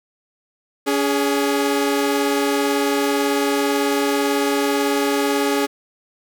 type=tone pair together; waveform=sawtooth; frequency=282.9 / 415.3 Hz; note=C#4 / G#4; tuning=+35 / 0 cents; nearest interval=perfect fifth; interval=665 cents; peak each=-16 dBFS; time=0.86-5.67 s; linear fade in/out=20 ms; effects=none